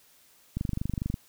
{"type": "click train", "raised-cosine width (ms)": 5, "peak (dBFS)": -17, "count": 15, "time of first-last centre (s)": [0.57, 1.141], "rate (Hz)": 24.5, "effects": ["white hiss -60 dBFS RMS until 1.28 s"]}